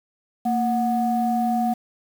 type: tone pair together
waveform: sine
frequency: 230 / 734 Hz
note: A#3 / F#5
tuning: -23 / -14 cents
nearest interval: octave + minor sixth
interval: 2009 cents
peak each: -21 dBFS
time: 0.45-1.74 s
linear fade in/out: 10 ms
effects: tanh soft clip ceiling -12 dBFS + 7-bit